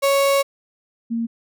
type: tone pair in turn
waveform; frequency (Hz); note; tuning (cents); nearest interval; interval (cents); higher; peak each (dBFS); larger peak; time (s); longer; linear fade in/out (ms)
35% pulse / sine; 554.4 / 230.6; C#5 / A#3; 0 / -19; octave + minor third; 1519; first; -13 / -20; first; 0.02-0.43 / 1.1-1.27; first; 20
effects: none